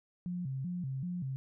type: tone with vibrato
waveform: sine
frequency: 154 Hz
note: D#3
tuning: 17 cents flat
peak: -34 dBFS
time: 0.26-1.36 s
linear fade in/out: 0 ms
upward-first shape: square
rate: 2.6 Hz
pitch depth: 250 cents each way
effects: none